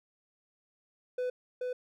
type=tone with echo; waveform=triangle; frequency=500 Hz; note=B4; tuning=21 cents sharp; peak=-28 dBFS; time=1.18-1.3 s; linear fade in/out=5 ms; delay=430 ms; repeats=1; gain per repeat=-2 dB; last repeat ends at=1.73 s; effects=none